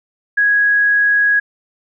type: tone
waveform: sine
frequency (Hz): 1660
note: G#6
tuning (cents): -1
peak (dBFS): -10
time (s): 0.37-1.4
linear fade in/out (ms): 10
effects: none